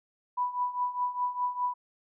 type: tone with tremolo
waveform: sine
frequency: 987.8 Hz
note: B5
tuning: in tune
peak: -24 dBFS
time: 0.37-1.74 s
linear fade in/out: 10 ms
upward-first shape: triangle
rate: 4.9 Hz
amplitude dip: 85%
effects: none